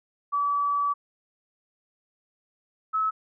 sine tone pair in turn, 1148 / 1294.6 Hz, D6 / E6, -40 / -32 cents, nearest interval major second, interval 208 cents, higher second, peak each -22 dBFS, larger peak neither, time 0.32-0.94 / 2.93-3.11 s, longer first, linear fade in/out 20 ms, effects none

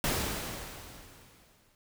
pink noise with exponential decay, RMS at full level -28 dBFS, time 0.04-1.75 s, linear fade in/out 1 ms, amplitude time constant 370 ms, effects none

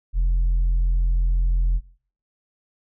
sine tone with tanh clipping, 42.9 Hz, F1, 30 cents flat, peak -17 dBFS, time 0.13-1.81 s, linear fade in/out 50 ms, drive 1 dB, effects noise-tail reverb RT60 0.5 s tail -20 dB re dry

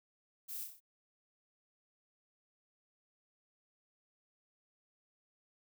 violet noise with echo, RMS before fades -44 dBFS, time 0.48-0.65 s, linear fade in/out 20 ms, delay 31 ms, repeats 5, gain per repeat -4 dB, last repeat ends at 0.805 s, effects none

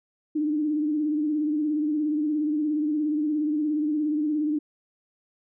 sine tone with vibrato, 302 Hz, D4, 48 cents sharp, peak -22 dBFS, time 0.35-4.59 s, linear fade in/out 10 ms, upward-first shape sine, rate 17 Hz, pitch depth 55 cents each way, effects none

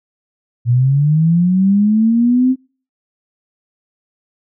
sine linear sweep, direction up, 116.54 to 262.7 Hz, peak -9 dBFS, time 0.65-2.56 s, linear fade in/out 50 ms, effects noise-tail reverb RT60 0.4 s tail -24 dB re dry

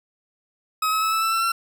40% pulse tone with pitch steps, 1273 / 1286.3 / 1299.7 / 1313.3 / 1327.1 / 1340.9 / 1354.9 Hz, D#6 / E6 / E6 / E6 / E6 / E6 / E6, +39 / -43 / -25 / -7 / +11 / +29 / +47 cents, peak -19 dBFS, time 0.82-1.52 s, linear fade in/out 5 ms, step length 100 ms, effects none

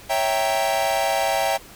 45% pulse chord, C# diminished seventh, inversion none, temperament equal, 554.4 / 659.3 / 784 / 932.3 Hz, C#5 / E5 / G5 / Bb5, 0 / 0 / 0 / 0 cents, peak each -27 / -24 / -23 / -29 dBFS, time 0.09-1.58 s, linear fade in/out 20 ms, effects pink hiss -44 dBFS RMS until 1.75 s

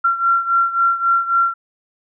sine beating tone pair, 1367 / 1370.7 Hz, F6 / F6, -37 / -33 cents, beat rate 3.7 Hz, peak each -15 / -19 dBFS, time 0.04-1.54 s, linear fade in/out 10 ms, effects none

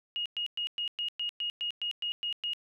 sine tone bursts, 2870 Hz, F7, 47 cents sharp, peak -30 dBFS, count 12, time 0.16-2.534 s, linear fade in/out 0 ms, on 97 ms, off 110 ms, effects none

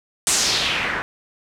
white noise with low-pass filter sweep, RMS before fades -21 dBFS, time 0.27-1.02 s, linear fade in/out 0 ms, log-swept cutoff 8800 to 1400 Hz, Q 2.3, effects none

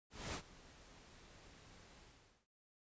pink noise with ADSR envelope, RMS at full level -42 dBFS, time 0.1-2.47 s, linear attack 240 ms, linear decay 77 ms, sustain -19 dB, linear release 480 ms, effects noise-tail reverb RT60 0.2 s tail -21 dB re dry + resampled to 16000 Hz

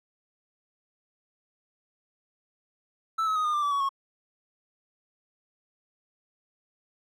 triangle tone with pitch steps, 1318.5 / 1283.9 / 1250.3 / 1217.5 / 1185.6 / 1154.5 / 1124.2 / 1094.7 Hz, E6 / E6 / D#6 / D#6 / D6 / D6 / C#6 / C#6, 0 / -46 / +8 / -38 / +16 / -30 / +24 / -22 cents, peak -22 dBFS, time 3.18-3.892 s, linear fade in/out 10 ms, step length 89 ms, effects none

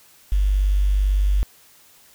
sine tone with quantisation, 49 Hz, G1, in tune, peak -15 dBFS, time 0.32-1.43 s, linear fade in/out 0 ms, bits 7, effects white hiss -52 dBFS RMS until 2.14 s

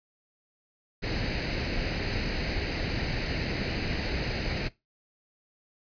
pink noise with comb filter, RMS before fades -30 dBFS, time 1.02-4.69 s, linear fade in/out 20 ms, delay 0.44 ms, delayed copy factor +0.65, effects noise-tail reverb RT60 0.2 s tail -19 dB re dry + resampled to 11025 Hz

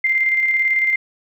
sine tone with tremolo, 2093 Hz, C7, in tune, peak -13 dBFS, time 0.04-0.96 s, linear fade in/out 5 ms, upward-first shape square, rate 18 Hz, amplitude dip 35%, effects none

